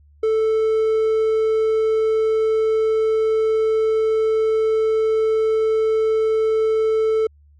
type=tone; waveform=triangle; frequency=440 Hz; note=A4; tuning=in tune; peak=-13 dBFS; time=0.23-7.27 s; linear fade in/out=5 ms; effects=added 73 Hz sine -48 dBFS peak until 7.59 s + MP3 48 kbps